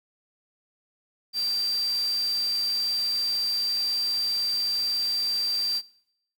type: tone in noise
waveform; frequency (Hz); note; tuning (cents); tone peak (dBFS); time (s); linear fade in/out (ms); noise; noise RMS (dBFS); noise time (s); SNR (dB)
sine; 4699; D8; 0; -24; 1.33-5.82; 50; white; -41; 1.33-5.82; +14
effects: noise-tail reverb RT60 0.7 s tail -21 dB re dry